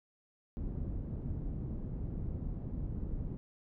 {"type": "low-pass noise", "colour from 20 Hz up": "pink", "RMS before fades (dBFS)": -38, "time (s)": [0.57, 3.37], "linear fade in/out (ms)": 0, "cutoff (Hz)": 220, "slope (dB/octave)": 12, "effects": []}